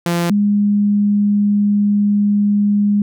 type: tone pair in turn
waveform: sawtooth / sine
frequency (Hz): 171.9 / 205.1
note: F3 / G#3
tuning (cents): -27 / -21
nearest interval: minor third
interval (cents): 306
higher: second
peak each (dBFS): -11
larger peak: neither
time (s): 0.06-0.3 / 0.3-3.02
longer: second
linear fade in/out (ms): 2
effects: none